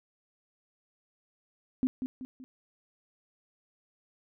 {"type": "tone with echo", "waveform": "sine", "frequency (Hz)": 257.2, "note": "C4", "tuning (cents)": -30, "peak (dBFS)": -23, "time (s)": [1.83, 1.87], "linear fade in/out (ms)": 0, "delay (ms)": 190, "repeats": 3, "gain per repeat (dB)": -7, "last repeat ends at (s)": 2.44, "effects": []}